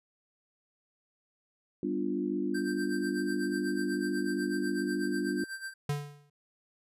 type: chord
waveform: sine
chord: G dominant seventh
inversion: none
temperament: equal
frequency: 196 / 246.9 / 293.7 / 349.2 Hz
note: G3 / B3 / D4 / F4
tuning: 0 / 0 / 0 / 0 cents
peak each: -36 / -36 / -33 / -34 dBFS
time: 1.83-5.44 s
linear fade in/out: 2 ms
type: tone with tremolo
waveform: square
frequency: 1568 Hz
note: G6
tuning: in tune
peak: -36 dBFS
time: 2.54-5.74 s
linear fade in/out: 10 ms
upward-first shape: sine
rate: 8.1 Hz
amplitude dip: 75%
type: tone with exponential decay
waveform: square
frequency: 145.2 Hz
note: D3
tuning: 19 cents flat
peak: -27 dBFS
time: 5.89-6.3 s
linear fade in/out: 5 ms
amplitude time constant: 89 ms
effects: resampled to 32000 Hz